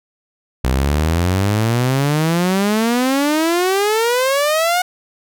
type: exponential sweep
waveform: sawtooth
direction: up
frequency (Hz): 61.74 to 734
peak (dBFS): -10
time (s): 0.64-4.82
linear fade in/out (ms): 5
effects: none